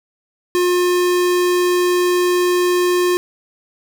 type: tone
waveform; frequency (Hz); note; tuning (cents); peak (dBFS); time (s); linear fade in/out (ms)
square; 357.1; F4; +39; -14; 0.55-3.17; 0
effects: none

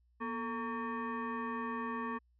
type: tone with frequency modulation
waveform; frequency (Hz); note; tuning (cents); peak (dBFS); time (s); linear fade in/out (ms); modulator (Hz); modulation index
sine; 444.1; A4; +16; -35; 0.2-2.19; 20; 684; 1.8
effects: added 60 Hz sine -67 dBFS peak until 2.39 s

